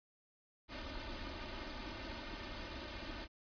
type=noise with comb filter; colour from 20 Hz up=pink; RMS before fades=-45 dBFS; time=0.68-3.28 s; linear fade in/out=50 ms; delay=3.3 ms; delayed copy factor=+0.8; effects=resampled to 11025 Hz

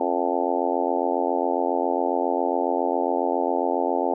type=harmonic tone with a mistuned harmonic; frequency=87.31 Hz; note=F2; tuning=in tune; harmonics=3 / 4 / 5 / 6 / 7 / 8 / 9 / 10; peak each=-29 / -29 / -29 / -29 / -29 / -29 / -29 / -29 dBFS; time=0-4.14 s; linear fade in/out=5 ms; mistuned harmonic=3; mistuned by=+51 cents; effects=none

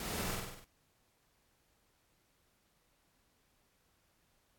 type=noise with echo; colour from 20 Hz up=pink; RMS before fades=-41 dBFS; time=0-0.35 s; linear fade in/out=2 ms; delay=49 ms; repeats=6; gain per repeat=-3 dB; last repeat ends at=0.644 s; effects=pink hiss -74 dBFS RMS until 4.58 s + AAC 64 kbps

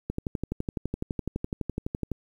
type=click train; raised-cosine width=3 ms; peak=-16 dBFS; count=25; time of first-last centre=0.1-2.117 s; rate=11.9 Hz; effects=9-bit

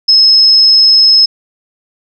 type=tone; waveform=sine; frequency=5180 Hz; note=E8; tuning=31 cents flat; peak=-3 dBFS; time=0.08-1.26 s; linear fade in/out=10 ms; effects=none

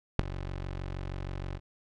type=tone with ADSR envelope; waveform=20% pulse; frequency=46.39 Hz; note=F#1; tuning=5 cents sharp; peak=-13 dBFS; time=0.19-1.6 s; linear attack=4 ms; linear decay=14 ms; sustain=-17 dB; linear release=45 ms; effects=low-pass 4000 Hz 12 dB/octave

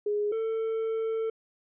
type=tone pair in turn; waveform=sine / triangle; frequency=415.3 / 446.7 Hz; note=G#4 / A4; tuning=0 / +26 cents; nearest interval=minor second; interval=126 cents; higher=second; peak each=-25 dBFS; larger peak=neither; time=0.06-0.32 / 0.32-1.3 s; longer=second; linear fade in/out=5 ms; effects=resampled to 8000 Hz

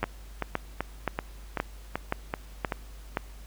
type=two click trains; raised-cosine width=0.5 ms; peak=-11 / -13 dBFS; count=7 / 8; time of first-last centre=0.03-3.171 / 0.04-2.722 s; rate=1.91 / 2.61 Hz; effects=added 50 Hz sine -43 dBFS peak until 3.46 s + pink hiss -54 dBFS RMS until 3.46 s

